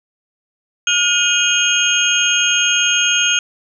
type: tone cluster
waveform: sine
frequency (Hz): 1431 / 2489 / 2862 / 3203 / 6500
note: F6 / D#7 / F7 / G7 / G#8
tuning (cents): +42 / 0 / +42 / +37 / -38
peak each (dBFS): -19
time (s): 0.87-3.39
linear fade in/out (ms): 2
effects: none